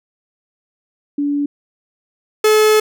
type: tone pair in turn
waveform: sine / 45% pulse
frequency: 287.6 / 430.1 Hz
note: D4 / A4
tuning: -36 / -39 cents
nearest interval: perfect fifth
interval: 697 cents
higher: second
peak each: -15 / -9 dBFS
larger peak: second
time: 1.18-1.46 / 2.44-2.8 s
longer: second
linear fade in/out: 5 ms
effects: none